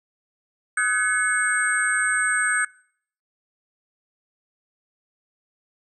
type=tone cluster; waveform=sine; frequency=1268 / 1499 / 1698 / 2184 / 8400 Hz; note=D#6 / F#6 / G#6 / C#7 / C9; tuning=+32 / +22 / +38 / -26 / +6 cents; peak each=-30 / -22 / -24 / -31 / -26 dBFS; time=0.77-2.65 s; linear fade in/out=5 ms; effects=noise-tail reverb RT60 0.6 s tail -24 dB re dry